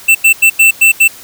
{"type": "tone bursts at uneven times", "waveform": "square", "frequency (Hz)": 2673, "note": "E7", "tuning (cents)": 23, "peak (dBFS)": -4, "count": 6, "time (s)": [[0.08, 0.15], [0.24, 0.33], [0.42, 0.5], [0.59, 0.71], [0.81, 0.92], [1, 1.08]], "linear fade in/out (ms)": 10, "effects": ["white hiss -34 dBFS RMS until 1.23 s"]}